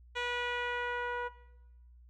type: tone with low-pass filter sweep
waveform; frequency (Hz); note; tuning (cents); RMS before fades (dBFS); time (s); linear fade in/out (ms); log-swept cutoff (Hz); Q
10% pulse; 486.2; B4; -27; -36; 0.15-1.29; 20; 3800 to 1200; 1.1
effects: noise-tail reverb RT60 0.9 s tail -18 dB re dry + added 60 Hz sine -54 dBFS peak until 2.09 s

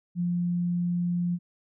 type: tone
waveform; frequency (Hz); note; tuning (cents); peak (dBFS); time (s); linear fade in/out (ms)
sine; 175.1; F3; +5; -24; 0.15-1.39; 50
effects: none

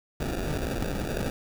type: noise with sample-and-hold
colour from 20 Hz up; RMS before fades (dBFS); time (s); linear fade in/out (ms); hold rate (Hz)
pink; -30; 0.2-1.3; 2; 1050
effects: none

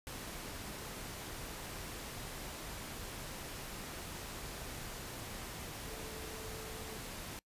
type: tone in noise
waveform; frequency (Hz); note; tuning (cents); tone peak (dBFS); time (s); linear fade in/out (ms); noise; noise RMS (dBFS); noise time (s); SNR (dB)
sine; 440; A4; 0; -50; 5.87-6.97; 0; pink; -45; 0.07-7.39; -8
effects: noise-tail reverb RT60 0.1 s tail -25 dB re dry + resampled to 32000 Hz

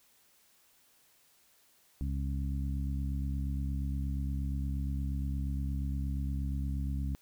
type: harmonic tone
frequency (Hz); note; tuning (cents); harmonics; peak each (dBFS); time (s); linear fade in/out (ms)
68.5; C#2; -20; 1 / 2 / 3 / 4; -32 / -38 / -42 / -44; 2.01-7.15; 0
effects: white hiss -66 dBFS RMS until 7.21 s

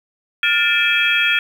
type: tone cluster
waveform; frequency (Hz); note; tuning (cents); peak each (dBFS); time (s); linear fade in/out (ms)
sine; 1414 / 1767 / 2355 / 2596 / 3278; F6 / A6 / D7 / E7 / G#7; +21 / +7 / +4 / -27 / -23; -20; 0.43-1.39; 2
effects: 7-bit

